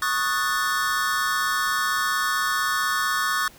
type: chord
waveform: square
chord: D# half-diminished seventh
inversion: third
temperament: equal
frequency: 1108.7 / 1244.5 / 1480 / 1760 Hz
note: C#6 / D#6 / F#6 / A6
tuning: 0 / 0 / 0 / 0 cents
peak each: -28 dBFS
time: 0.02-3.48 s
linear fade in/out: 2 ms
effects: pink hiss -49 dBFS RMS until 3.58 s